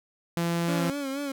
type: tone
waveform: sawtooth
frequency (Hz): 169.8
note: F3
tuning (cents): -48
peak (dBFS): -21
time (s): 0.37-0.9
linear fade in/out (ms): 0
type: tone with vibrato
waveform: 30% pulse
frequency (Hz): 277.2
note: C#4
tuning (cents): 0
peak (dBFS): -27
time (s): 0.68-1.32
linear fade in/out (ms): 5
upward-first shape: sine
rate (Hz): 4.2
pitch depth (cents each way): 68
effects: none